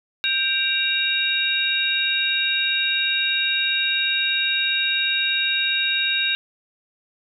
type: tone cluster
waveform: sine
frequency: 1575 / 2349 / 2775 / 3763 Hz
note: G6 / D7 / F7 / A#7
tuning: +8 / 0 / -12 / +16 cents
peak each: -26 / -28 / -24 / -22 dBFS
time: 0.24-6.35 s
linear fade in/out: 0 ms
effects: none